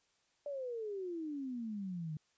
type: exponential sweep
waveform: sine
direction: down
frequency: 589 to 149 Hz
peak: -38 dBFS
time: 0.46-2.17 s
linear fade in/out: 2 ms
effects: white hiss -75 dBFS RMS until 2.37 s + resampled to 16000 Hz